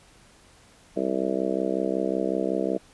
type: harmonic tone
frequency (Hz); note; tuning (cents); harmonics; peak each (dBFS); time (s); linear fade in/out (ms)
65.41; C2; 0; 3 / 4 / 5 / 6 / 7 / 8 / 9 / 10; -32 / -33 / -29 / -31 / -30 / -36 / -32 / -33; 0.96-2.78; 10
effects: pink hiss -55 dBFS RMS until 2.93 s + resampled to 24000 Hz